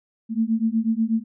sine beating tone pair, 220.4 / 228.6 Hz, A3 / A#3, +3 / -34 cents, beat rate 8.2 Hz, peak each -22 dBFS, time 0.29-1.24 s, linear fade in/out 50 ms, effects none

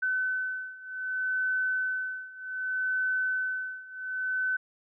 sine beating tone pair, 1515 / 1515.65 Hz, F#6 / F#6, +40 / +41 cents, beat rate 0.65 Hz, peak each -32 / -30 dBFS, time 0.02-4.57 s, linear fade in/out 10 ms, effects none

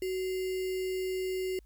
sine tone with sample-and-hold, 373.5 Hz, F#4, 16 cents sharp, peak -30 dBFS, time 0.02-1.59 s, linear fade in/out 2 ms, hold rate 2450 Hz, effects added 51 Hz sine -54 dBFS peak until 1.65 s + white hiss -75 dBFS RMS until 1.65 s

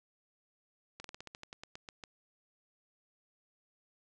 slowing click train, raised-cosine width 0.2 ms, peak -28 dBFS, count 13, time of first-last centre 1-2.038 s, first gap 43 ms, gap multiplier 1.12, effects resampled to 24000 Hz

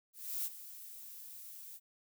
violet noise with ADSR envelope, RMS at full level -36 dBFS, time 0.13-1.8 s, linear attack 320 ms, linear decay 39 ms, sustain -14 dB, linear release 44 ms, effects none

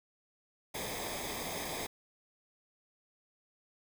pink noise with comb filter, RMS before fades -39 dBFS, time 0.74-1.87 s, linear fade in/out 10 ms, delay 0.7 ms, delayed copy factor -0.7, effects none

